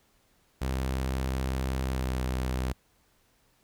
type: tone with pitch glide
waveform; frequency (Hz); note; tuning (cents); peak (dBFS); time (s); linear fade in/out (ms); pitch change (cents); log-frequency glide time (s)
sawtooth; 65.41 to 63.81; C2 to C2; 0 to -43; -24; 0.61-2.73; 10; -43; 1.84-2.14
effects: pink hiss -67 dBFS RMS until 3.63 s